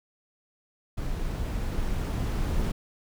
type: noise with level ramp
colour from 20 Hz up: brown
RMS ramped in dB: -31 to -26 dBFS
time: 0.97-2.72 s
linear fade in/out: 10 ms
effects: none